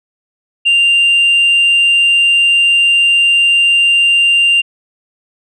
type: tone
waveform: sine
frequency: 2787 Hz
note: F7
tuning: 4 cents flat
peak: -5 dBFS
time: 0.65-4.62 s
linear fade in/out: 20 ms
effects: tanh soft clip ceiling -5 dBFS